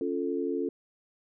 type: chord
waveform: sine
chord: Db augmented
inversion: none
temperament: equal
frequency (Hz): 277.2 / 349.2 / 440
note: Db4 / F4 / A4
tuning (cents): 0 / 0 / 0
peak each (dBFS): -32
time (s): 0.01-0.69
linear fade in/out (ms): 2
effects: none